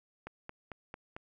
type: click train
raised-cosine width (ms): 0.5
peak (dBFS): -27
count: 5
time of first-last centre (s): 0.27-1.165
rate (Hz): 4.47
effects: none